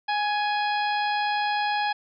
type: harmonic tone with a mistuned harmonic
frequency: 830.6 Hz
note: G#5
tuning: in tune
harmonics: 1 / 2 / 3 / 4 / 5 / 6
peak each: -24 / -30 / -34 / -36 / -38 / -40 dBFS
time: 0.08-1.93 s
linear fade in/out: 10 ms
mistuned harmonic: 2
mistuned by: +17 cents
effects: none